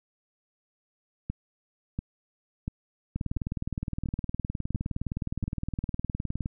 two click trains, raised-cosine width 5 ms, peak -18 / -18 dBFS, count 7 / 65, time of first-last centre 1.3-5.438 / 3.16-6.459 s, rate 1.45 / 19.4 Hz, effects none

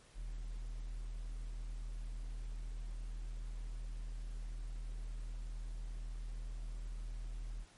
triangle tone, 40 Hz, D#1, 49 cents sharp, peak -38 dBFS, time 0.14-7.66 s, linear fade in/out 50 ms, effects pink hiss -63 dBFS RMS until 7.77 s + MP3 48 kbps

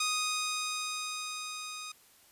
10% pulse tone with level ramp, 1244.5 Hz, D#6, in tune, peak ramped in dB -20 to -32 dBFS, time 0-1.92 s, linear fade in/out 5 ms, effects white hiss -61 dBFS RMS until 2.31 s + resampled to 32000 Hz

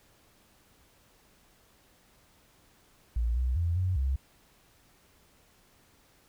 sine tone with pitch steps, 57.9 / 62.8 / 84.9 / 92.1 / 66.9 Hz, A#1 / B1 / F2 / F#2 / C2, -11 / +30 / -48 / -7 / +39 cents, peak -25 dBFS, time 3.16-4.16 s, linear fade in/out 5 ms, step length 200 ms, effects pink hiss -63 dBFS RMS until 6.28 s

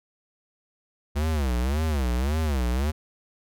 square tone with vibrato, 69.3 Hz, C#2, in tune, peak -23 dBFS, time 1.15-2.92 s, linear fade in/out 20 ms, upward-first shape sine, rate 1.8 Hz, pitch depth 250 cents each way, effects none

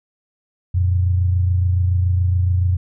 sine tone pair together, 89.1 / 116.18 Hz, F2 / A#2, +35 / -5 cents, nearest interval perfect fourth, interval 460 cents, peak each -14 / -25 dBFS, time 0.74-2.77 s, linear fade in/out 10 ms, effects none

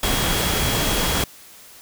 sine tone in noise, 3300 Hz, G#7, 12 cents flat, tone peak -29 dBFS, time 0.03-1.24 s, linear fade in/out 2 ms, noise pink, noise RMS -21 dBFS, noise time 0.03-1.24 s, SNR -11 dB, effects white hiss -45 dBFS RMS until 1.81 s

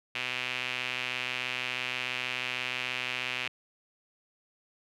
sawtooth tone with band-pass filter, 126.2 Hz, B2, 38 cents sharp, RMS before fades -34 dBFS, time 0.15-3.48 s, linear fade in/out 5 ms, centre 2600 Hz, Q 3.6, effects none

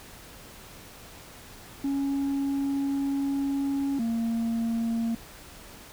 sine tone pair in turn, 277.2 / 229.4 Hz, C#4 / A#3, 0 / -28 cents, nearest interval minor third, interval 328 cents, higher first, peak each -22 dBFS, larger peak neither, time 1.84-3.99 / 3.99-5.15 s, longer first, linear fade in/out 5 ms, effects tanh soft clip ceiling -24 dBFS + pink hiss -47 dBFS RMS until 5.92 s

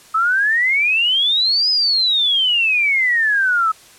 sine exponential two-way sweep, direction up then down, 1278 to 5090 to 1278 Hz, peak -13 dBFS, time 0.14-3.72 s, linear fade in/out 10 ms, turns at 1.7 s, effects white hiss -45 dBFS RMS until 3.98 s + low-pass 10000 Hz 12 dB/octave

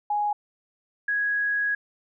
sine tone pair in turn, 830.6 / 1661.2 Hz, G#5 / G#6, 0 / 0 cents, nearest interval octave, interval 1200 cents, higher second, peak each -22 dBFS, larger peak neither, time 0.1-0.33 / 1.08-1.75 s, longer second, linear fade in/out 5 ms, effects none

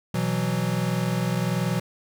square chord, B suspended fourth, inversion none, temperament equal, 123.47 / 164.81 / 185 Hz, B2 / E3 / F#3, 0 / 0 / 0 cents, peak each -28 dBFS, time 0.14-1.8 s, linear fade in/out 5 ms, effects none

